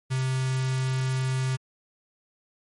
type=tone with notch filter; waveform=square; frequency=130.81 Hz; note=C3; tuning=in tune; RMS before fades=-26 dBFS; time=0.1-1.57 s; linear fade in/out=20 ms; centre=540 Hz; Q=0.67; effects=MP3 48 kbps